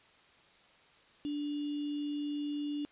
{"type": "tone with sample-and-hold", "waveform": "sine", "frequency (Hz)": 292.4, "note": "D4", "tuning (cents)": -7, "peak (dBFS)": -33, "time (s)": [1.25, 2.85], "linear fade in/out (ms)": 0, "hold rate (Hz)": 3150, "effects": ["white hiss -62 dBFS RMS until 2.91 s", "resampled to 8000 Hz"]}